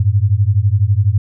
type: beating tone pair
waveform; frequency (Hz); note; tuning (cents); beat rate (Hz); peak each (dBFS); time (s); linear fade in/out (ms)
sine; 95.6 / 107.6; G2 / A2; -43 / -38; 12; -13; 0-1.18; 5
effects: none